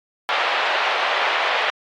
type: band-pass noise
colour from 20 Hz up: pink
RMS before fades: -21 dBFS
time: 0.29-1.7 s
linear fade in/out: 0 ms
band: 630 to 3300 Hz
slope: 24 dB/octave
effects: AAC 48 kbps